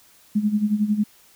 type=tone with tremolo; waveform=sine; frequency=210 Hz; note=G#3; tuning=19 cents sharp; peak=-15 dBFS; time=0.35-1.04 s; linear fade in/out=10 ms; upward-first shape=sine; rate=11 Hz; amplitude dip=75%; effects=white hiss -54 dBFS RMS until 1.35 s